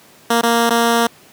10% pulse tone with dropouts, 233.1 Hz, A#3, in tune, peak -4 dBFS, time 0.3-1.07 s, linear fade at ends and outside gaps 5 ms, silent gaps 0.413-0.432 / 0.696-0.704 s, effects pink hiss -46 dBFS RMS until 1.32 s + high-pass 150 Hz 12 dB/octave

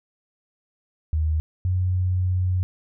sine tone pair in turn, 78.2 / 91.61 Hz, D#2 / F#2, +9 / -17 cents, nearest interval minor third, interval 274 cents, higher second, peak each -19 dBFS, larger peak neither, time 1.13-1.4 / 1.65-2.63 s, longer second, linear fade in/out 0 ms, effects none

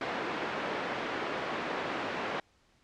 pink band-pass noise, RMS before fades -35 dBFS, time 0.01-2.4 s, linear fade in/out 2 ms, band 310 to 2300 Hz, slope 12 dB/octave, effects pink hiss -67 dBFS RMS until 2.83 s + low-pass 6000 Hz 12 dB/octave

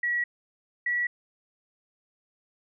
sine tone pair in turn, 1925 / 1937.3 Hz, B6 / B6, -45 / -34 cents, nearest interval unison, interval 11 cents, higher second, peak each -24 dBFS, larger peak neither, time 0.03-0.24 / 0.86-1.07 s, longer neither, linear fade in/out 5 ms, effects none

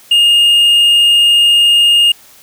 triangle tone, 2837 Hz, F7, 27 cents sharp, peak -4 dBFS, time 0.11-2.12 s, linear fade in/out 5 ms, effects white hiss -42 dBFS RMS until 2.42 s

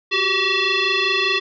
sine tone with frequency modulation, 370 Hz, F#4, in tune, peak -16 dBFS, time 0.11-1.4 s, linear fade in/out 20 ms, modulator 765 Hz, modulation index 4.8, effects none

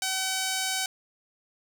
5% pulse tone, 760 Hz, F#5, 46 cents sharp, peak -15 dBFS, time 0.02-0.86 s, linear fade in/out 2 ms, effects none

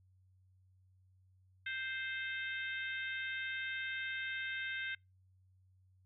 harmonic tone, 523.3 Hz, C5, in tune, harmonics 3 / 4 / 5 / 6 / 7, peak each -40 / -43 / -47 / -50 / -49 dBFS, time 1.66-4.95 s, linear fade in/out 5 ms, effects noise-tail reverb RT60 0.2 s tail -25 dB re dry + added 93 Hz sine -65 dBFS peak until 6.05 s

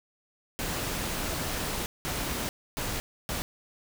pink noise bursts at uneven times, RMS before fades -32 dBFS, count 4, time 0.59-1.86 / 2.05-2.49 / 2.77-3 / 3.29-3.42 s, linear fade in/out 0 ms, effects none

